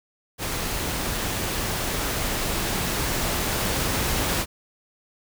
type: noise with level ramp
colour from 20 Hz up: pink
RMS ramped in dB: -28 to -24 dBFS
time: 0.38-4.46 s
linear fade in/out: 50 ms
effects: none